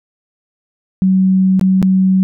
sine tone with dropouts, 188.6 Hz, F#3, 33 cents sharp, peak -8 dBFS, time 1.02-2.23 s, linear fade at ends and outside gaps 0 ms, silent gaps 1.595-1.612 / 1.818-1.827 s, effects none

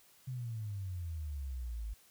sine exponential sweep, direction down, 131.4 to 51.4 Hz, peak -37 dBFS, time 0.27-1.94 s, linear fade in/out 10 ms, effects white hiss -64 dBFS RMS until 2.1 s

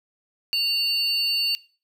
triangle tone pair together, 2784 / 4495 Hz, F7 / C#8, -6 / +23 cents, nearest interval minor sixth, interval 829 cents, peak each -23 / -21 dBFS, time 0.53-1.55 s, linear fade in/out 0 ms, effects noise-tail reverb RT60 0.4 s tail -21 dB re dry

